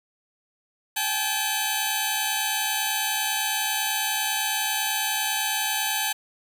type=tone cluster; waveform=15% pulse; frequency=786 / 856 / 3076 / 3842 / 4523 Hz; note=G5 / A5 / G7 / B7 / C#8; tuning=+4 / -48 / -33 / -48 / +34 cents; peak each=-25 / -22 / -22 / -25 / -27 dBFS; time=0.96-6.13 s; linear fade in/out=10 ms; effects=none